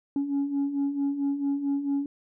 sine beating tone pair, 277.2 / 281.7 Hz, C#4 / C#4, 0 / +28 cents, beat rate 4.5 Hz, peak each -30 / -24 dBFS, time 0.16-2.06 s, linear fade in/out 2 ms, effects tanh soft clip ceiling -21 dBFS

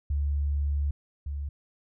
sine tone pair in turn, 71.8 / 71.45 Hz, D2 / D2, -39 / -47 cents, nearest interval unison, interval 8 cents, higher first, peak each -24 / -30 dBFS, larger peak first, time 0.1-0.91 / 1.26-1.49 s, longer first, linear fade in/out 5 ms, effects none

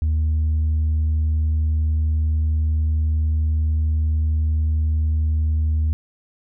sine tone with tanh clipping, 77.78 Hz, D#2, in tune, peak -17 dBFS, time 0.02-5.93 s, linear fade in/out 0 ms, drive 1 dB, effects none

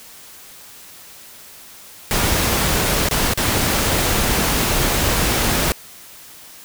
pink noise with dropouts, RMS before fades -18 dBFS, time 2.11-5.72 s, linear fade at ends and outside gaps 0 ms, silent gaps 3.087-3.111 / 3.336-3.375 s, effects white hiss -41 dBFS RMS until 6.64 s

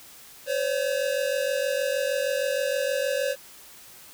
square tone pair together, 517 / 563.4 Hz, C5 / C#5, -21 / +28 cents, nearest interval minor second, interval 149 cents, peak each -28 / -27 dBFS, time 0.46-3.36 s, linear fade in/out 50 ms, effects white hiss -48 dBFS RMS until 4.13 s

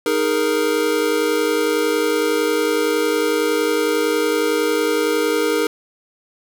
square chord, D# suspended fourth, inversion none, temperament equal, 311.1 / 415.3 / 466.2 Hz, D#4 / G#4 / A#4, 0 / 0 / 0 cents, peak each -23 / -22 / -20 dBFS, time 0.06-5.67 s, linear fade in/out 2 ms, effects none

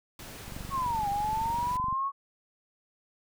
pink noise, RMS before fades -44 dBFS, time 0.19-1.77 s, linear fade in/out 2 ms
click train, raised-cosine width 5 ms, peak -28 dBFS, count 35, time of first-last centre 0.48-1.927 s, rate 23.5 Hz
sine linear two-way sweep, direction down then up, 1115 to 796 to 1115 Hz, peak -27 dBFS, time 0.7-2.12 s, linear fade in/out 50 ms, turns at 1.09 s
effects none

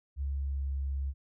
sine tone with pitch glide, 69.3 to 68.5 Hz, C#2 to C#2, 0 to -20 cents, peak -30 dBFS, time 0.16-1.14 s, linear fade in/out 50 ms, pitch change -20 cents, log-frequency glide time 0.34-0.69 s, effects none

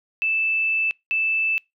sine tone pair in turn, 2637 / 2637 Hz, E7 / E7, 0 / 0 cents, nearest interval unison, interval 0 cents, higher neither, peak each -19 dBFS, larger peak neither, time 0.22-0.91 / 1.11-1.58 s, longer first, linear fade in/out 0 ms, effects noise-tail reverb RT60 0.2 s tail -26 dB re dry

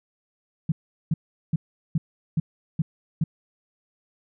sine tone bursts, 159.4 Hz, D#3, 42 cents sharp, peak -18 dBFS, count 7, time 0.69-3.24 s, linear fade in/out 5 ms, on 30 ms, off 390 ms, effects none

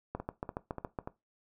two click trains, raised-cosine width 1 ms, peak -24 / -21 dBFS, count 4 / 7, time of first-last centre 0.2-1.075 / 0.15-0.988 s, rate 3.43 / 7.16 Hz, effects noise-tail reverb RT60 0.2 s tail -17 dB re dry

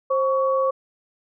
sine tone pair together, 530 / 1123 Hz, C5 / C#6, +22 / +22 cents, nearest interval octave + minor second, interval 1300 cents, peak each -19 / -23 dBFS, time 0.1-0.71 s, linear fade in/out 10 ms, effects none

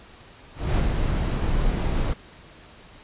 brown noise with ADSR envelope, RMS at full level -19 dBFS, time 0.54-2.14 s, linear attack 230 ms, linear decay 91 ms, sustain -4 dB, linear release 13 ms, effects pink hiss -48 dBFS RMS until 3.03 s + resampled to 8000 Hz

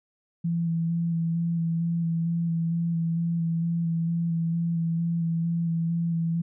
sine tone with vibrato, 167.1 Hz, E3, 24 cents sharp, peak -23 dBFS, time 0.44-6.42 s, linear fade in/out 10 ms, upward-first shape square, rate 2.2 Hz, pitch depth 15 cents each way, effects none

